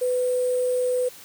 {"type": "tone with sample-and-hold", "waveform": "sine", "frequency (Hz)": 500, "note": "B4", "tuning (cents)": 21, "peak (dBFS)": -20, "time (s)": [0.01, 1.09], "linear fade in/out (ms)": 10, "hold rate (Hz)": 8820, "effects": ["white hiss -45 dBFS RMS until 1.24 s", "high-pass 80 Hz 12 dB/octave"]}